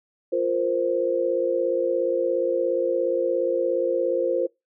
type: chord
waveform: sine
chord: F suspended fourth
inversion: none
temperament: equal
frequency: 349.2 / 466.2 / 523.3 Hz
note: F4 / Bb4 / C5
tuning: 0 / 0 / 0 cents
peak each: -26 / -26 / -23 dBFS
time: 0.32-4.47 s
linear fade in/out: 10 ms
effects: noise-tail reverb RT60 0.2 s tail -24 dB re dry